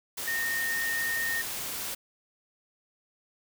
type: tone in noise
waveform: sine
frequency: 1840 Hz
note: A#6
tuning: 23 cents flat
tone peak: -28 dBFS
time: 0.27-1.42 s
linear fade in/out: 10 ms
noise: white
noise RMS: -35 dBFS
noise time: 0.17-1.95 s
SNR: +4 dB
effects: none

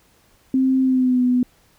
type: tone with pitch glide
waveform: sine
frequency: 262.4 to 249 Hz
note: C4 to B3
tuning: +5 to +14 cents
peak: -14 dBFS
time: 0.54-1.43 s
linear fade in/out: 2 ms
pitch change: -91 cents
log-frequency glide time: 0.82-1.22 s
effects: pink hiss -57 dBFS RMS until 1.78 s

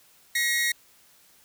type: tone pair together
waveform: sawtooth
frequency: 1899.4 / 2158 Hz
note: A#6 / C#7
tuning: +32 / -47 cents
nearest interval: major second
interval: 221 cents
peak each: -20 / -26 dBFS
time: 0.35-0.72 s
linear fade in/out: 5 ms
effects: white hiss -58 dBFS RMS until 1.44 s

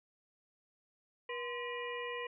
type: harmonic tone with a mistuned harmonic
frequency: 482.5 Hz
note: B4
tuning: 40 cents flat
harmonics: 1 / 2 / 4 / 5 / 6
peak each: -41 / -44 / -44 / -47 / -49 dBFS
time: 1.29-2.27 s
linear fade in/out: 5 ms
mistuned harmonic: 2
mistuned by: +110 cents
effects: none

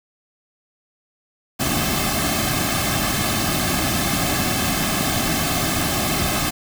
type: noise with comb filter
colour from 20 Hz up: pink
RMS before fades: -21 dBFS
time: 1.59-6.51 s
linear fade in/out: 20 ms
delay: 2.1 ms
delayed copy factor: -0.75
effects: none

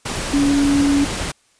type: tone in noise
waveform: sine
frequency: 282.6 Hz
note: C#4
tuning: 34 cents sharp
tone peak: -13 dBFS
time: 0.33-1.05 s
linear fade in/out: 10 ms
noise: pink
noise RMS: -24 dBFS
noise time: 0.05-1.32 s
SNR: +8 dB
effects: white hiss -58 dBFS RMS until 1.59 s + resampled to 22050 Hz

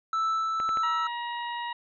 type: tone with tremolo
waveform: triangle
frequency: 1318.5 Hz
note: E6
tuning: in tune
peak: -22 dBFS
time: 0.13-1.07 s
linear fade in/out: 2 ms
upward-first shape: sine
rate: 1.9 Hz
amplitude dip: 25%
type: clicks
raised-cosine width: 0.5 ms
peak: -22 dBFS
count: 3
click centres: 0.601 / 0.691 / 0.772 s
type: harmonic tone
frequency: 951 Hz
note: A#5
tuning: 34 cents sharp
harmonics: 1 / 2 / 3 / 4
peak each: -32 / -38 / -42 / -44 dBFS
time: 0.83-1.73 s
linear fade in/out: 5 ms
effects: resampled to 16000 Hz

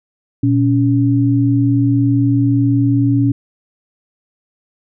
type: tone pair together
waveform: sine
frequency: 118.8 / 280.5 Hz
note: A#2 / C#4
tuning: +33 / +21 cents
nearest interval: octave + minor third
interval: 1488 cents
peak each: -13 dBFS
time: 0.43-3.32 s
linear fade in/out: 5 ms
effects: none

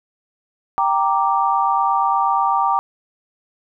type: chord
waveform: sine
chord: G minor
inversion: none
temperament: equal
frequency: 784 / 932.3 / 1174.7 Hz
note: G5 / Bb5 / D6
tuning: 0 / 0 / 0 cents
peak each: -19 dBFS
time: 0.78-2.79 s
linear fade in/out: 0 ms
effects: none

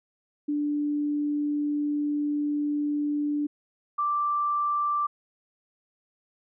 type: tone pair in turn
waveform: sine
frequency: 293.7 / 1174.8 Hz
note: D4 / D6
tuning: 0 / 0 cents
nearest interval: 2 octaves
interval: 2400 cents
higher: second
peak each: -24 / -23 dBFS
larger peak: second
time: 0.48-3.47 / 3.98-5.07 s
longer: first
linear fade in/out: 10 ms
effects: none

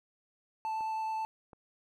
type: tone with vibrato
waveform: triangle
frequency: 880 Hz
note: A5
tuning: in tune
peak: -30 dBFS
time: 0.65-1.25 s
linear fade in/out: 0 ms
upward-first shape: triangle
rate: 9.3 Hz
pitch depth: 8 cents each way
type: clicks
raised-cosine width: 1 ms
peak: -37 dBFS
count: 2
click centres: 0.808 / 1.532 s
effects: none

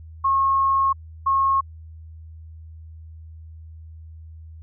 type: tone bursts at uneven times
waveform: sine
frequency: 1086 Hz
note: C#6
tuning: 36 cents flat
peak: -16 dBFS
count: 2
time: 0.24-0.93 / 1.26-1.61 s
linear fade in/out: 10 ms
effects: added 80 Hz sine -38 dBFS peak until 4.62 s

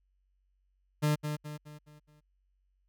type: tone with echo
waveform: 40% pulse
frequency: 150 Hz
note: D3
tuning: 37 cents sharp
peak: -24 dBFS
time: 1.02-1.16 s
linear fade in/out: 20 ms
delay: 210 ms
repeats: 5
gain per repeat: -7 dB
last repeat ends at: 2.21 s
effects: added 47 Hz sine -70 dBFS peak until 2.88 s

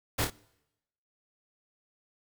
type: noise with echo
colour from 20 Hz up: pink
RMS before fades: -29 dBFS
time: 0.18-0.25 s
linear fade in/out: 10 ms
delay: 27 ms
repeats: 2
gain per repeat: -5 dB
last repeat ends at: 0.304 s
effects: noise-tail reverb RT60 0.9 s tail -24 dB re dry

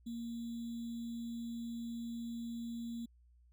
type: tone with sample-and-hold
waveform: sine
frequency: 233.1 Hz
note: A#3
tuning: in tune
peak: -39 dBFS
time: 0.06-3.06 s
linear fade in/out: 10 ms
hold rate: 3675 Hz
effects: added 60 Hz sine -62 dBFS peak until 3.52 s

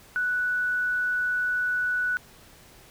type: tone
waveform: sine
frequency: 1480 Hz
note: F#6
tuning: in tune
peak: -23 dBFS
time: 0.16-2.17 s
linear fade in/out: 0 ms
effects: pink hiss -52 dBFS RMS until 2.9 s

